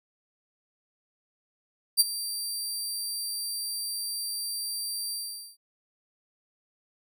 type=tone with ADSR envelope; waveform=20% pulse; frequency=4699 Hz; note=D8; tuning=in tune; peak=-9 dBFS; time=1.97-5.57 s; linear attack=32 ms; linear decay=27 ms; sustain=-16 dB; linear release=450 ms; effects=none